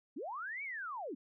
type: linear two-way sweep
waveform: sine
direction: up then down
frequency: 220.6 to 2311 to 220.6 Hz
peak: -39 dBFS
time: 0.16-1.15 s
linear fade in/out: 10 ms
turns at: 0.63 s
effects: none